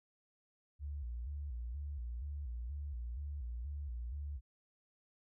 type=tone with vibrato; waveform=sine; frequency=65.5 Hz; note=C2; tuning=2 cents sharp; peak=-39 dBFS; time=0.79-4.41 s; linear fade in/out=50 ms; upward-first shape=square; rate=2.1 Hz; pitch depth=170 cents each way; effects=none